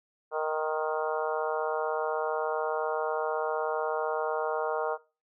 harmonic tone with a mistuned harmonic, 155.9 Hz, D#3, 4 cents sharp, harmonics 3 / 4 / 5 / 6 / 7 / 8 / 9, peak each -31 / -33 / -35 / -37 / -38 / -39 / -40 dBFS, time 0.31-4.98 s, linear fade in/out 50 ms, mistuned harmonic 7, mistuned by -20 cents, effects noise-tail reverb RT60 0.3 s tail -20 dB re dry

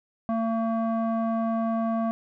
square tone with low-pass filter, 226.3 Hz, A3, 49 cents sharp, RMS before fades -26 dBFS, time 0.29-2.11 s, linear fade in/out 0 ms, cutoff 910 Hz, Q 6.4, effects none

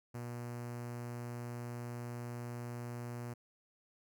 sawtooth tone with notch filter, 120 Hz, B2, 49 cents flat, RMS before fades -43 dBFS, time 0.14-3.34 s, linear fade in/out 10 ms, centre 3500 Hz, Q 1, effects none

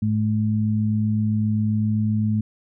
sine tone pair together, 107.04 / 214.7 Hz, A2 / A3, -47 / -42 cents, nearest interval octave, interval 1205 cents, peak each -21 dBFS, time 0.02-2.41 s, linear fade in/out 5 ms, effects none

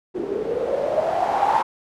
blue noise with low-pass filter sweep, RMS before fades -22 dBFS, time 0.14-1.63 s, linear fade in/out 20 ms, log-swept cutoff 360 to 930 Hz, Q 9.6, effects none

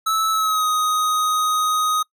square tone with pitch glide, 1306 to 1251.4 Hz, E6 to D#6, -17 to +10 cents, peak -18 dBFS, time 0.06-2.03 s, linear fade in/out 10 ms, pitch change -73 cents, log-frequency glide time 0.33-0.67 s, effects noise-tail reverb RT60 0.1 s tail -25 dB re dry

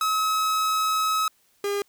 45% pulse tone pair in turn, 1282 / 404.7 Hz, E6 / G#4, -49 / -45 cents, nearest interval octave + minor sixth, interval 1996 cents, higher first, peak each -21 / -24 dBFS, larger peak first, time 0.01-1.28 / 1.64-1.82 s, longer first, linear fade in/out 2 ms, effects white hiss -64 dBFS RMS until 1.88 s

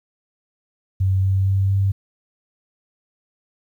sine tone with pitch steps, 95.2 / 96.08 / 96.98 / 97.88 Hz, F#2 / G2 / G2 / G2, +50 / -34 / -18 / -2 cents, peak -15 dBFS, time 1-1.92 s, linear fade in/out 10 ms, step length 230 ms, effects 9-bit

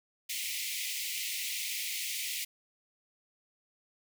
pink high-pass noise, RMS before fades -36 dBFS, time 0.29-2.45 s, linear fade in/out 10 ms, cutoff 2000 Hz, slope 96 dB/octave, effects none

